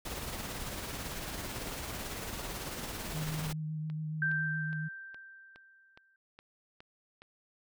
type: noise with tremolo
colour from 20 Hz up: pink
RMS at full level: -38 dBFS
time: 0.05-3.53 s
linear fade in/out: 5 ms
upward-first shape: triangle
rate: 18 Hz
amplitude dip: 40%
type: tone with vibrato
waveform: sine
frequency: 155.2 Hz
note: D#3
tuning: 4 cents flat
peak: -34 dBFS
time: 3.13-4.89 s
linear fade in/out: 20 ms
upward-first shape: sine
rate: 7.1 Hz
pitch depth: 18 cents each way
type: click train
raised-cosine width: 0.3 ms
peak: -35 dBFS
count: 9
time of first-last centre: 3.9-7.22 s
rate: 2.41 Hz
type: tone with exponential decay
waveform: sine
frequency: 1568 Hz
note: G6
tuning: in tune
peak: -27 dBFS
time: 4.22-6.16 s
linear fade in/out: 2 ms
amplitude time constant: 420 ms
effects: none